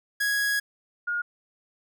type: tone pair in turn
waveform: 45% pulse / sine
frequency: 1661.2 / 1428.1 Hz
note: G#6 / F6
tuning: 0 / +38 cents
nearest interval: minor third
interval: 262 cents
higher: first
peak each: -23 / -25 dBFS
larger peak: first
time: 0.2-0.6 / 1.07-1.22 s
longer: first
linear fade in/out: 10 ms
effects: none